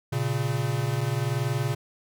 square tone pair together, 118 / 138.79 Hz, A#2 / C#3, +22 / +2 cents, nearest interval minor third, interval 280 cents, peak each -28 dBFS, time 0.12-1.75 s, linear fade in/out 10 ms, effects none

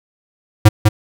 square tone with echo, 106.7 Hz, G#2, 47 cents sharp, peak -3 dBFS, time 0.65-0.69 s, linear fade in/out 10 ms, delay 200 ms, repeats 1, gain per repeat -4 dB, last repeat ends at 0.89 s, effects none

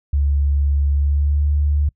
sine tone with pitch glide, 71 to 73.08 Hz, C#2 to D2, +42 to -8 cents, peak -14 dBFS, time 0.13-1.89 s, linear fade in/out 5 ms, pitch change +50 cents, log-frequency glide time 0.93-1.44 s, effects noise-tail reverb RT60 0.1 s tail -25 dB re dry

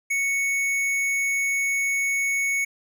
sine tone with hard clipping, 2217 Hz, C#7, in tune, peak -23 dBFS, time 0.1-2.65 s, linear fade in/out 10 ms, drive 12 dB, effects none

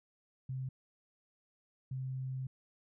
sine tone bursts at uneven times, 130.81 Hz, C3, in tune, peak -36 dBFS, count 2, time 0.49-0.69 / 1.91-2.47 s, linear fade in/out 5 ms, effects none

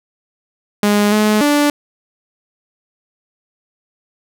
sawtooth tone with pitch steps, 206.6 / 212.7 / 291.9 Hz, G#3 / G#3 / D4, -9 / +42 / -10 cents, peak -7 dBFS, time 0.83-1.7 s, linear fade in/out 2 ms, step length 290 ms, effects none

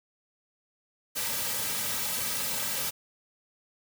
white noise with comb filter, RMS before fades -31 dBFS, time 1.15-2.91 s, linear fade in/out 20 ms, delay 2.8 ms, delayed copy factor -0.9, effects none

